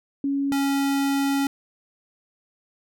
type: tone pair in turn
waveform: sine / square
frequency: 278.3 / 277.2 Hz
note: C#4 / C#4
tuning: +7 / 0 cents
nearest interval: unison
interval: 7 cents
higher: first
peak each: -21 dBFS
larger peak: neither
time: 0.24-0.52 / 0.52-1.47 s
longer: second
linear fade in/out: 2 ms
effects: none